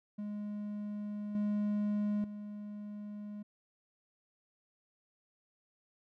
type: tone with level steps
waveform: triangle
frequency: 207.7 Hz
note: G#3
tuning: in tune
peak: -35 / -28 / -39 dBFS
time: 0.18-3.43 s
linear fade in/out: 10 ms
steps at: 1.35 / 2.24 s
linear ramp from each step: 2 ms
effects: none